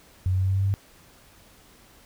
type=tone with pitch steps; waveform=sine; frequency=92.3 / 93.21 / 94.13 / 95.06 / 96 / 96.94 / 97.9 / 98.87 Hz; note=F#2 / F#2 / F#2 / F#2 / G2 / G2 / G2 / G2; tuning=-4 / +13 / +30 / +47 / -36 / -19 / -2 / +15 cents; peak=-20 dBFS; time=0.26-0.74 s; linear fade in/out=0 ms; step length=60 ms; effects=pink hiss -54 dBFS RMS until 2.05 s